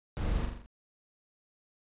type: noise with echo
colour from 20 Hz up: brown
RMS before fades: -33 dBFS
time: 0.17-0.45 s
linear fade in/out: 0 ms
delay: 42 ms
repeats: 5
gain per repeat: -4 dB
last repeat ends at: 0.66 s
effects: resampled to 8000 Hz